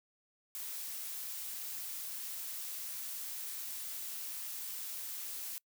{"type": "noise", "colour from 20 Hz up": "blue", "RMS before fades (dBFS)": -42, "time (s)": [0.55, 5.58], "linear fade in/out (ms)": 0, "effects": ["noise-tail reverb RT60 0.1 s tail -25 dB re dry"]}